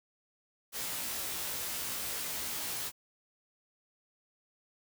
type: noise with comb filter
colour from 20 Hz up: white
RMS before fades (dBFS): -37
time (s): 0.72-2.92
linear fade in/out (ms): 50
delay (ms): 17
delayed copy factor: +0.7
effects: none